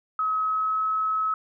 sine tone with pitch glide, 1278 to 1287.6 Hz, D#6 to E6, +46 to -41 cents, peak -22 dBFS, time 0.19-1.34 s, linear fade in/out 2 ms, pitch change +13 cents, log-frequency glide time 0.41-0.84 s, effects none

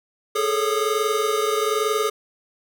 square tone cluster, 421.9 / 443 / 554 / 1221 Hz, G#4 / A4 / C#5 / D#6, +27 / +12 / -1 / -33 cents, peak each -24 / -26 / -32 / -26 dBFS, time 0.35-2.1 s, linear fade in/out 10 ms, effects none

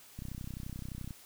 click train, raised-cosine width 5 ms, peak -29 dBFS, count 30, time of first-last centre 0.19-1.108 s, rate 31.6 Hz, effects white hiss -56 dBFS RMS until 1.25 s

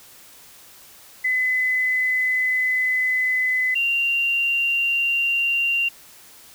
sine tone pair in turn, 2018 / 2771 Hz, B6 / F7, +37 / -14 cents, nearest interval perfect fourth, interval 549 cents, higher second, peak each -18 dBFS, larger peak neither, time 1.24-3.75 / 3.75-5.89 s, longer first, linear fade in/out 10 ms, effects white hiss -47 dBFS RMS until 6.54 s

